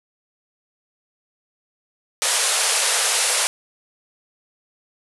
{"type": "band-pass noise", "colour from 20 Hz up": "white", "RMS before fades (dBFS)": -20, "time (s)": [2.22, 3.47], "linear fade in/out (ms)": 0, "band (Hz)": [420, 11000], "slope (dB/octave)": 96, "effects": []}